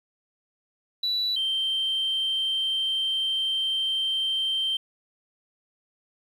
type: tone pair in turn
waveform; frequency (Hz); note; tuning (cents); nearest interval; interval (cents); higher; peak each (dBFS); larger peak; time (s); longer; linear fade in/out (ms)
sine; 3949 / 3134; B7 / G7; -1 / -1; major third; 400; first; -22; neither; 1.03-1.36 / 1.36-4.77; second; 5
effects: tanh soft clip ceiling -20 dBFS + 9-bit